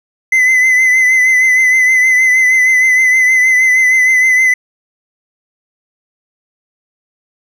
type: tone with vibrato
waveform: triangle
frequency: 2033 Hz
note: B6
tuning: 50 cents sharp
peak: -5 dBFS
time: 0.32-4.54 s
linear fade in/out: 5 ms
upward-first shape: triangle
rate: 6.4 Hz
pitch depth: 44 cents each way
effects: none